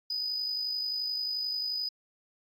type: tone with amplitude modulation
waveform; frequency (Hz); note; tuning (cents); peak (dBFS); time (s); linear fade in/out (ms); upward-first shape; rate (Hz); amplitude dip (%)
sine; 4981; D#8; +1; -26; 0.1-1.89; 5; sine; 51.4; 50
effects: tanh soft clip ceiling -27 dBFS + AAC 48 kbps